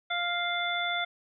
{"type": "harmonic tone", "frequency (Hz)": 698.5, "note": "F5", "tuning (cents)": 0, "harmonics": [1, 2, 3, 5], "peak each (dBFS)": [-33, -33, -33, -33], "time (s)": [0.1, 1.05], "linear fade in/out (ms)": 10, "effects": []}